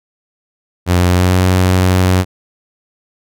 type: tone with pitch glide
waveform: sawtooth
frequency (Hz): 89.1 to 92.24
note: F2 to F#2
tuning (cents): +35 to -5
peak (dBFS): -5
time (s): 0.86-2.25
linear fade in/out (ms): 50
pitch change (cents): +60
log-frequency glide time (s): 1.02-1.41
effects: none